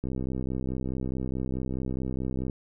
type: click train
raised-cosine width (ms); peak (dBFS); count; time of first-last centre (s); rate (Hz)
3; -19; 160; 0.04-2.497; 64.7
effects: none